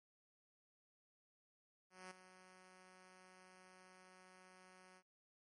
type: tone with ADSR envelope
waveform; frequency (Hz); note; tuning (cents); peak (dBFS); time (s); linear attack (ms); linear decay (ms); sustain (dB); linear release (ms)
5% pulse; 185; F#3; 0; -39; 1.9-5.03; 210; 7; -12; 65
effects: MP3 48 kbps